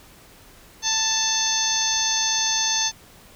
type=harmonic tone with a mistuned harmonic; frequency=883 Hz; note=A5; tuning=6 cents sharp; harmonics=1 / 2 / 3 / 4 / 5 / 6 / 7; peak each=-30 / -31 / -34 / -27 / -27 / -29 / -23 dBFS; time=0.82-2.92 s; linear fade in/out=50 ms; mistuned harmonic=7; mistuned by=+22 cents; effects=pink hiss -49 dBFS RMS until 3.35 s